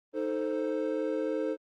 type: chord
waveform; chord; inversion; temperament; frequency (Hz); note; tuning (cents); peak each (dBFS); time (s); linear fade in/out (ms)
triangle; A diminished; second; equal; 311.1 / 440 / 523.3; Eb4 / A4 / C5; 0 / 0 / 0; -31 / -31 / -31; 0.13-1.57; 50
effects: Opus 24 kbps